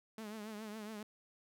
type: tone with vibrato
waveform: sawtooth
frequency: 214.4 Hz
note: A3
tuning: 45 cents flat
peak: -40 dBFS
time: 0.18-1.03 s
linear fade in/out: 2 ms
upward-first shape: triangle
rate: 7.2 Hz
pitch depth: 86 cents each way
effects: none